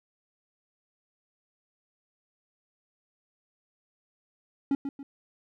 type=tone with echo; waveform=triangle; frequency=277.2 Hz; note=C#4; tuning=in tune; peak=-20 dBFS; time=4.71-4.75 s; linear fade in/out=2 ms; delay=140 ms; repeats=2; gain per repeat=-8 dB; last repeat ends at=5.03 s; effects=none